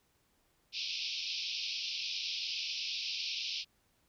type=band-pass noise; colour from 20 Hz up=white; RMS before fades=-38 dBFS; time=0.72-3.65 s; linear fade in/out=50 ms; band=2400 to 5500 Hz; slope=96 dB/octave; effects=pink hiss -73 dBFS RMS until 4.08 s